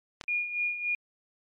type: clicks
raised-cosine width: 0.2 ms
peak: -18 / -28 dBFS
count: 2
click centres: 0.212 / 0.239 s
type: tone with tremolo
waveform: sine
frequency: 2432 Hz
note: D#7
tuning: 40 cents flat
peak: -25 dBFS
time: 0.28-0.95 s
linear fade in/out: 2 ms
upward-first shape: sine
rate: 3.5 Hz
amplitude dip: 65%
effects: MP3 48 kbps